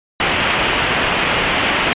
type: low-pass noise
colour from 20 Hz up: white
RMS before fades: -17 dBFS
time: 0.2-1.93 s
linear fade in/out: 0 ms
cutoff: 3200 Hz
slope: 48 dB/octave
effects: resampled to 8000 Hz

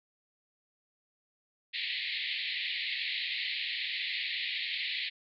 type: band-pass noise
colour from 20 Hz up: pink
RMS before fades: -35 dBFS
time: 1.73-5.1 s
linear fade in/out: 20 ms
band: 1900 to 4400 Hz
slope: 96 dB/octave
effects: none

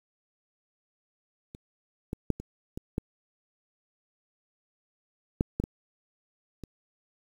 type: clicks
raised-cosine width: 3 ms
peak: -30 / -19 / -11 / -25 / -22 / -15 / -10 / -14 / -17 / -27 dBFS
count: 10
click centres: 1.549 / 2.131 / 2.303 / 2.4 / 2.775 / 2.981 / 5.409 / 5.6 / 5.639 / 6.637 s
effects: 8-bit

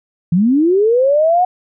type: linear sweep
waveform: sine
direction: up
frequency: 159.6 to 740 Hz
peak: -9 dBFS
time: 0.32-1.45 s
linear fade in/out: 5 ms
effects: none

